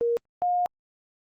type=tone pair in turn; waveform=sine; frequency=470 / 713.2 Hz; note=A#4 / F5; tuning=+14 / +36 cents; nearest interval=perfect fifth; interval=722 cents; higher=second; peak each=-21 dBFS; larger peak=neither; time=0.01-0.17 / 0.42-0.66 s; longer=second; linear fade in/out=0 ms; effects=Opus 24 kbps